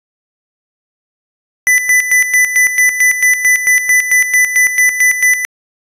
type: tone with tremolo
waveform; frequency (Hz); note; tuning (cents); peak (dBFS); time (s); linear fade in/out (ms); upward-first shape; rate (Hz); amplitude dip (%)
square; 1996; B6; +18; -7; 1.67-5.45; 0; square; 4.5; 65
effects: resampled to 32000 Hz